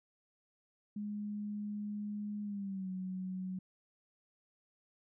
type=tone with pitch glide; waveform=sine; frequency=207.7 to 186.11 Hz; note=G#3 to F#3; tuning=0 to +10 cents; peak=-37 dBFS; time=0.96-3.59 s; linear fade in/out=5 ms; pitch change=-190 cents; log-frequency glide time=2.43-2.9 s; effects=none